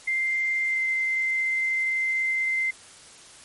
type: tone with pitch glide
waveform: sine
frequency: 2093 to 2079 Hz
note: C7 to C7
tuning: 0 to -12 cents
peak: -22 dBFS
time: 0.07-2.71 s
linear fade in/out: 10 ms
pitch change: -12 cents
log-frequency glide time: 0.65-0.8 s
effects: white hiss -48 dBFS RMS until 3.44 s + MP3 48 kbps